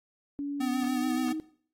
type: tone with pitch glide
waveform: sine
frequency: 284.8 to 314.2 Hz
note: C#4 to D#4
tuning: +47 to +17 cents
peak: -30 dBFS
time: 0.39-1.4 s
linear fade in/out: 0 ms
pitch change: +170 cents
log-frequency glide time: 0.83-1.12 s
type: tone with vibrato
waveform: square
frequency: 251.7 Hz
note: B3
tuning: 33 cents sharp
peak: -29 dBFS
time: 0.6-1.33 s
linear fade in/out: 10 ms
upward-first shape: sine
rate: 7 Hz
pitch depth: 33 cents each way
effects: noise-tail reverb RT60 0.5 s tail -18 dB re dry + AAC 48 kbps